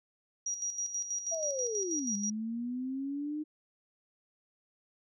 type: tone with tremolo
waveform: sine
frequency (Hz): 5750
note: F8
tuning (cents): +50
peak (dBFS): -31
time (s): 0.46-2.3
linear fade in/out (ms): 5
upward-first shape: square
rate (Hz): 6.2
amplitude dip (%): 60
type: linear two-way sweep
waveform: sine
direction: down then up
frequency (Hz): 676 to 199.2 to 307.5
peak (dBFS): -33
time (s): 1.31-3.44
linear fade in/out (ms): 20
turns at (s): 2.15
effects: none